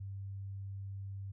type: tone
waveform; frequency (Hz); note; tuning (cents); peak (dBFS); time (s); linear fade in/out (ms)
sine; 98; G2; 0; -40; 0-1.32; 10
effects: none